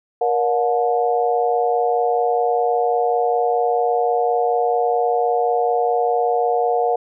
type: harmonic tone with a mistuned harmonic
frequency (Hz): 144.3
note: D3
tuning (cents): -30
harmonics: 3 / 4 / 5 / 6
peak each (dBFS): -19 / -28 / -18 / -29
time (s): 0.21-6.96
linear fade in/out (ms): 5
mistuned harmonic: 3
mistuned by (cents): +150
effects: none